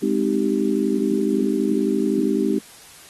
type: chord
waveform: sine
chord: Ab major seventh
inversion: none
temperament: just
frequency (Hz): 207.7 / 259.6 / 311.5 / 389.3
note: Ab3 / C4 / Eb4 / G4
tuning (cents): 0 / -13 / +2 / -12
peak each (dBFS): -23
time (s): 0.02-2.59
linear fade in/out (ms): 10
effects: white hiss -45 dBFS RMS until 3.09 s + AAC 32 kbps